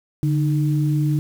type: tone pair together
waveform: sine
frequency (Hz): 146.41 / 308.8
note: D3 / D#4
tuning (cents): -5 / -13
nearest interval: octave + minor second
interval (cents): 1292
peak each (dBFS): -17 / -24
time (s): 0.23-1.19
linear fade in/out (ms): 0
effects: 7-bit